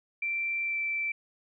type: tone with pitch glide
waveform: sine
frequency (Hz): 2349 to 2333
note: D7 to D7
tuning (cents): 0 to -12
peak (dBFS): -28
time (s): 0.22-1.12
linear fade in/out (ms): 5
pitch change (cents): -12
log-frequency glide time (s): 0.63-0.78
effects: none